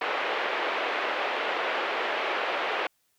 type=band-pass noise; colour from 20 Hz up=pink; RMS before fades=-29 dBFS; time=0.01-2.87 s; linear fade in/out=5 ms; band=430 to 3000 Hz; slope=24 dB/octave; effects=white hiss -71 dBFS RMS until 3.18 s